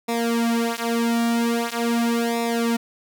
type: tone with flanger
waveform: sawtooth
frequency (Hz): 233.1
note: A#3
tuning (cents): 0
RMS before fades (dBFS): -22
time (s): 0.08-2.77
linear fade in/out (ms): 10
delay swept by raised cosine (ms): 0.65 to 6.25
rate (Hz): 0.43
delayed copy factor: -1
effects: none